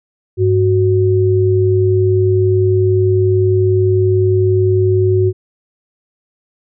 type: tone pair together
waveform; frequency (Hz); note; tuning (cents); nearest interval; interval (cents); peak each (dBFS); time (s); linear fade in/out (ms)
sine; 101.22 / 370; G#2 / F#4; -44 / 0; octave + minor seventh; 2244; -12; 0.37-5.33; 50
effects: none